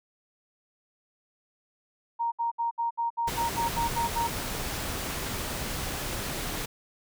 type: tone bursts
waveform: sine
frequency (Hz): 932.3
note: A#5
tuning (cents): 0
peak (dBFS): -25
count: 11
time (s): 2.19-4.28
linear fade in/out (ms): 20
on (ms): 130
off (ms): 66
type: noise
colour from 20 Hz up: pink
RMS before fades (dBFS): -33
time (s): 3.27-6.66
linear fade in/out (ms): 10
effects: none